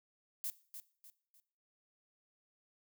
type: noise with echo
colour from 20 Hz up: violet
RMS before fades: -39 dBFS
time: 0.44-0.5 s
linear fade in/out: 0 ms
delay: 300 ms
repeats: 3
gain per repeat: -9 dB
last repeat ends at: 1.4 s
effects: noise-tail reverb RT60 0.5 s tail -18 dB re dry